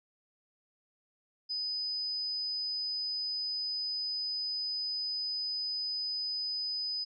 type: tone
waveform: sine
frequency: 5000 Hz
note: D#8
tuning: 8 cents sharp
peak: -32 dBFS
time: 1.49-7.05 s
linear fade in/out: 20 ms
effects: none